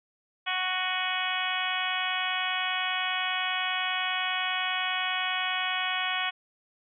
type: harmonic tone with a mistuned harmonic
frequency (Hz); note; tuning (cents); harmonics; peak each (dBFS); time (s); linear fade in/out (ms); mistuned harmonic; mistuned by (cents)
370; F#4; 0; 2 / 3 / 4 / 5 / 6 / 7 / 8 / 9; -35 / -35 / -35 / -35 / -35 / -35 / -35 / -35; 0.46-6.31; 20; 7; -44
effects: none